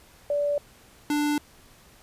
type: tone pair in turn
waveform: sine / square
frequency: 580 / 295 Hz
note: D5 / D4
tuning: -22 / +8 cents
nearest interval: octave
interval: 1170 cents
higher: first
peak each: -22 / -23 dBFS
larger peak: first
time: 0.3-0.58 / 1.1-1.38 s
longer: neither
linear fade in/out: 2 ms
effects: pink hiss -54 dBFS RMS until 2.02 s + resampled to 32000 Hz